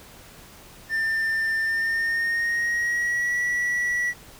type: tone with pitch glide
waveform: triangle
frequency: 1792 to 1942.9 Hz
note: A6 to B6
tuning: +31 to -29 cents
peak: -20 dBFS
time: 0.89-4.14 s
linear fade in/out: 50 ms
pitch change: +140 cents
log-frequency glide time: 1.64-3.39 s
effects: pink hiss -47 dBFS RMS until 4.39 s